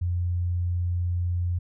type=tone; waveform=sine; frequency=88 Hz; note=F2; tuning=14 cents sharp; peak=-23 dBFS; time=0.01-1.59 s; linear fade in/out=10 ms; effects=none